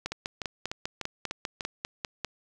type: two click trains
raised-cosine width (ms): 0.2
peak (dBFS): -16 / -14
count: 6 / 12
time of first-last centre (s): 0.12-1.608 / 0.06-2.247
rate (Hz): 3.36 / 5.03
effects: none